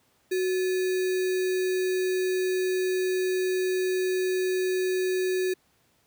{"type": "tone with sample-and-hold", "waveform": "sine", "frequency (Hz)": 370, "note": "F#4", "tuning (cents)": 0, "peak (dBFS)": -23, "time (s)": [0.31, 5.54], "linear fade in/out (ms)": 10, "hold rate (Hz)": 2100, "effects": ["pink hiss -66 dBFS RMS until 6.06 s", "high-pass 80 Hz 12 dB/octave"]}